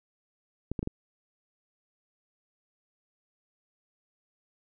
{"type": "clicks", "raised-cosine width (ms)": 3, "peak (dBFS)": -18, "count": 4, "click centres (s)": [0.716, 0.792, 0.829, 0.874], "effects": []}